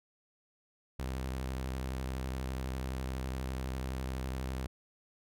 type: tone with vibrato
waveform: sawtooth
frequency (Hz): 65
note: C2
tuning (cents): -11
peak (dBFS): -31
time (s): 0.99-4.67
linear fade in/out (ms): 5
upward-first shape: triangle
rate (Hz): 12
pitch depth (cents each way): 52
effects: none